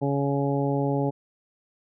harmonic tone, 140 Hz, C#3, 18 cents sharp, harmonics 1 / 2 / 3 / 4 / 5 / 6, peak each -26 / -27 / -29 / -31 / -36 / -33 dBFS, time 0.01-1.11 s, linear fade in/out 20 ms, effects none

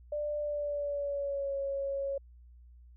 sine tone with pitch glide, 592 to 552.4 Hz, D5 to C#5, +14 to -6 cents, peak -31 dBFS, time 0.12-2.18 s, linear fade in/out 5 ms, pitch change -120 cents, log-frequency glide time 0.4-1.55 s, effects added 60 Hz sine -52 dBFS peak until 2.96 s

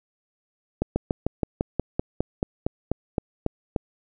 slowing click train, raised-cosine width 2 ms, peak -9 dBFS, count 15, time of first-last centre 0.82-3.762 s, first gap 140 ms, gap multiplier 1.06, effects none

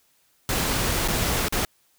pink noise with dropouts, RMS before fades -24 dBFS, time 0.49-1.65 s, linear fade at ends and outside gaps 1 ms, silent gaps 1.077-1.083 / 1.484-1.524 s, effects white hiss -64 dBFS RMS until 1.98 s

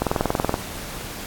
click train, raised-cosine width 1 ms, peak -5 dBFS, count 12, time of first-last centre 0.02-0.541 s, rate 21.1 Hz, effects pink hiss -34 dBFS RMS until 1.26 s + AAC 64 kbps

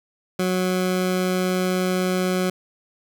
20% pulse tone, 183.8 Hz, F#3, 11 cents flat, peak -15 dBFS, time 0.39-2.5 s, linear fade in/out 5 ms, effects none

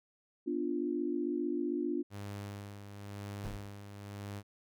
sine chord, B diminished, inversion none, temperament equal, 246.9 / 293.7 / 349.2 Hz, B3 / D4 / F4, 0 / 0 / 0 cents, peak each -38 / -35 / -35 dBFS, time 0.46-2.03 s, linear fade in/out 20 ms
sawtooth tone with tremolo, 101.2 Hz, G#2, 44 cents flat, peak -36 dBFS, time 2.1-4.43 s, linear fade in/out 50 ms, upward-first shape sine, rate 0.99 Hz, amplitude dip 55%
brown noise with exponential decay, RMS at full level -37 dBFS, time 3.44-3.8 s, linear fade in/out 1 ms, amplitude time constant 77 ms
effects none

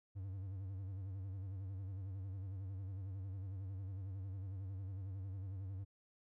triangle tone with vibrato, 96 Hz, G2, 36 cents flat, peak -40 dBFS, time 0.15-5.85 s, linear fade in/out 20 ms, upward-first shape sine, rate 11 Hz, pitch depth 79 cents each way, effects none

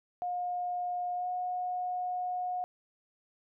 sine tone with pitch glide, 715 to 725 Hz, F5 to F#5, +41 to -35 cents, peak -31 dBFS, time 0.22-2.64 s, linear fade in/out 0 ms, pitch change +24 cents, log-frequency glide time 1.15-1.28 s, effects none

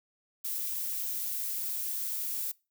violet noise, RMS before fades -34 dBFS, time 0.44-2.52 s, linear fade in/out 10 ms, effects noise-tail reverb RT60 0.3 s tail -24 dB re dry

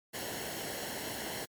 pink noise with comb filter, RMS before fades -39 dBFS, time 0.13-1.46 s, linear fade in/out 20 ms, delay 0.82 ms, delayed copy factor -0.6, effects high-pass 80 Hz 12 dB/octave + MP3 96 kbps

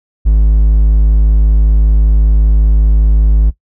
triangle tone, 52.6 Hz, G#1, 23 cents sharp, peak -3 dBFS, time 0.25-3.51 s, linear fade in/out 20 ms, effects noise-tail reverb RT60 0.1 s tail -17 dB re dry

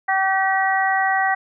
harmonic tone, 384.2 Hz, G4, 35 cents flat, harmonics 2 / 3 / 4 / 5, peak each -19 / -27 / -25 / -21 dBFS, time 0.08-1.35 s, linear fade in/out 10 ms, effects none

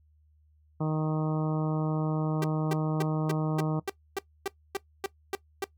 harmonic tone, 155.56 Hz, D#3, in tune, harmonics 1 / 2 / 3 / 4 / 5 / 6 / 7 / 8, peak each -27 / -33 / -37 / -39 / -41 / -43 / -44 / -45 dBFS, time 0.8-3.8 s, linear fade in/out 10 ms
sawtooth tone bursts, 390 Hz, G4, 9 cents flat, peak -24 dBFS, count 12, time 2.42-5.642 s, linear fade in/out 2 ms, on 21 ms, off 270 ms
effects noise-tail reverb RT60 0.1 s tail -18 dB re dry + added 76 Hz sine -60 dBFS peak until 5.77 s

